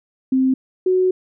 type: tone pair in turn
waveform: sine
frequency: 261.6 / 370 Hz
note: C4 / F#4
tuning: 0 / 0 cents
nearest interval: tritone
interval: 600 cents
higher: second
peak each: -13 dBFS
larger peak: neither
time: 0.32-0.54 / 0.86-1.11 s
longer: second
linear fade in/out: 5 ms
effects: none